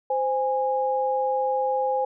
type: tone pair together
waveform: sine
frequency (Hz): 519 / 823.9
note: C5 / G#5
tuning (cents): -14 / -14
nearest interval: minor sixth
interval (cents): 800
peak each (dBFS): -24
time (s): 0.1-2.05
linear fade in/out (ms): 5
effects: none